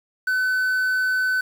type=tone with quantisation; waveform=triangle; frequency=1512 Hz; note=F#6; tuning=37 cents sharp; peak=-17 dBFS; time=0.27-1.41 s; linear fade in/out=5 ms; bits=7; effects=none